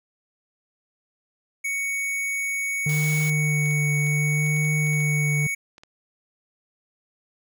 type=tone; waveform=square; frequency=2229 Hz; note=C#7; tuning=9 cents sharp; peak=-25 dBFS; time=1.64-5.55 s; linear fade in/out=10 ms
type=tone with vibrato; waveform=triangle; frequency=150 Hz; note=D3; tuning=37 cents sharp; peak=-19 dBFS; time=2.86-5.47 s; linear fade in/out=5 ms; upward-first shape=triangle; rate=0.68 Hz; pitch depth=29 cents each way
type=high-pass noise; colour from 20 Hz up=white; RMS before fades=-36 dBFS; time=2.89-3.3 s; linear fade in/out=2 ms; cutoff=140 Hz; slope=48 dB/octave
type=clicks; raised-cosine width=0.2 ms; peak=-29 dBFS; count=11; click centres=3.658 / 3.71 / 4.068 / 4.464 / 4.566 / 4.65 / 4.868 / 4.934 / 5.005 / 5.781 / 5.835 s
effects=none